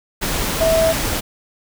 sine tone in noise, 651 Hz, E5, 22 cents flat, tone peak -13 dBFS, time 0.6-0.93 s, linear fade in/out 20 ms, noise pink, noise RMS -21 dBFS, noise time 0.21-1.21 s, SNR +5 dB, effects none

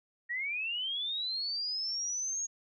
sine linear sweep, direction up, 1864.7 to 6645 Hz, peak -32 dBFS, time 0.29-2.47 s, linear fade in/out 20 ms, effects none

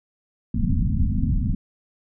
pink low-pass noise, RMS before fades -21 dBFS, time 0.54-1.55 s, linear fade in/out 5 ms, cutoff 260 Hz, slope 96 dB/octave, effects none

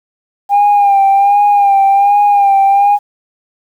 sine tone with vibrato, 803 Hz, G5, 41 cents sharp, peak -4 dBFS, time 0.49-2.99 s, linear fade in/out 50 ms, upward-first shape sine, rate 1.3 Hz, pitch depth 41 cents each way, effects tanh soft clip ceiling -3 dBFS + 7-bit

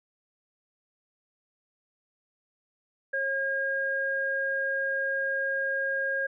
sine tone pair together, 543.2 / 1623 Hz, C#5 / G#6, -35 / -40 cents, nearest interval octave + perfect fifth, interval 1895 cents, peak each -32 / -27 dBFS, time 3.13-6.27 s, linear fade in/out 10 ms, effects none

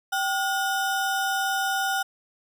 square ring-modulated tone, 1108.7 Hz, C#6, in tune, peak -21 dBFS, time 0.12-2.03 s, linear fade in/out 10 ms, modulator 331 Hz, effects none

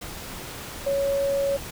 sine tone in noise, 556 Hz, C#5, 5 cents sharp, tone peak -21 dBFS, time 0.86-1.57 s, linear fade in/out 10 ms, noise pink, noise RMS -37 dBFS, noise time 0.01-1.71 s, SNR +13 dB, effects none

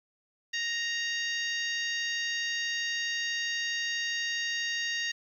harmonic tone, 932.3 Hz, A#5, in tune, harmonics 2 / 3 / 4 / 5 / 6 / 7, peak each -32 / -36 / -38 / -40 / -42 / -43 dBFS, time 0.53-5.12 s, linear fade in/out 10 ms, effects 10-bit

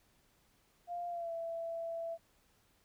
sine tone with pitch glide, 698.5 to 666.2 Hz, F5 to E5, 0 to +18 cents, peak -37 dBFS, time 0.87-2.18 s, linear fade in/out 50 ms, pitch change -82 cents, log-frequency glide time 1.09-1.32 s, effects pink hiss -71 dBFS RMS until 2.84 s

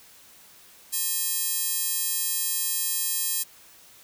square tone with high-pass filter, 360 Hz, F#4, 47 cents flat, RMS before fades -27 dBFS, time 0.92-3.44 s, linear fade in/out 20 ms, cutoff 8900 Hz, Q 0.8, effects white hiss -52 dBFS RMS until 4.03 s

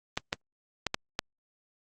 clicks, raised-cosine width 0.2 ms, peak -10 dBFS, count 5, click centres 0.175 / 0.329 / 0.867 / 0.944 / 1.191 s, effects Opus 32 kbps

